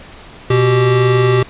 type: tone pair together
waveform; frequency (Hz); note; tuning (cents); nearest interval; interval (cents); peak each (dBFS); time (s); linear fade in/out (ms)
square; 122.12 / 387.7; B2 / G4; -19 / -19; octave + minor sixth; 2000; -13; 0.5-1.43; 5
effects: pink hiss -37 dBFS RMS until 1.49 s + resampled to 8000 Hz

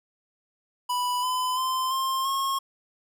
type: tone with pitch steps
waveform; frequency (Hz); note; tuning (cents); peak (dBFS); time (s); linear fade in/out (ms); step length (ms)
square; 988 / 1011.1 / 1034.7 / 1058.9 / 1083.7; B5 / B5 / C6 / C6 / C#6; 0 / +40 / -20 / +20 / -40; -25; 0.89-2.59; 10; 340
effects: none

